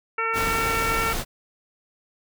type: harmonic tone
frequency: 452.2 Hz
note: A4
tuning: 47 cents sharp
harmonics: 1 / 2 / 3 / 4 / 5 / 6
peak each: -31 / -33 / -25 / -33 / -29 / -35 dBFS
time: 0.18-1.13 s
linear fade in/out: 5 ms
type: noise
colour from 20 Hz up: pink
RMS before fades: -28 dBFS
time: 0.33-1.25 s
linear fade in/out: 50 ms
effects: none